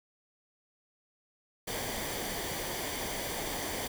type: noise with comb filter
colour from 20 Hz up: pink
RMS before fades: -36 dBFS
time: 1.67-3.88 s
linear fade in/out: 10 ms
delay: 0.75 ms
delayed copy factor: -0.55
effects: none